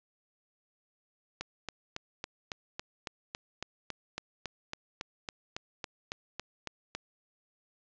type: click train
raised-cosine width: 0.2 ms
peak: -19 dBFS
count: 21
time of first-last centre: 1.41-6.95 s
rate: 3.61 Hz
effects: resampled to 16000 Hz + 10-bit